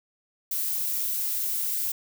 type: noise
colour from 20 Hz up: violet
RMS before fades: -28 dBFS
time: 0.51-1.92 s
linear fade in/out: 5 ms
effects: none